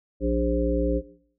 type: harmonic tone with a mistuned harmonic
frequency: 58.6 Hz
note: A#1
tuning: 10 cents sharp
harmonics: 1 / 3 / 5 / 7 / 9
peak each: -26 / -31 / -25 / -30 / -28 dBFS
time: 0.2-1.02 s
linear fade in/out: 50 ms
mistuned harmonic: 7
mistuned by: -29 cents
effects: noise-tail reverb RT60 0.6 s tail -17 dB re dry